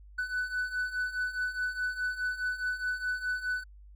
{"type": "beating tone pair", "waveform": "triangle", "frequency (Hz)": [1492, 1496.8], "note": ["F#6", "F#6"], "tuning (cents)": [14, 20], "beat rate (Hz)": 4.8, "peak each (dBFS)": [-34, -30], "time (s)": [0.18, 3.64], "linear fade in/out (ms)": 10, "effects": ["added 50 Hz sine -49 dBFS peak until 3.95 s"]}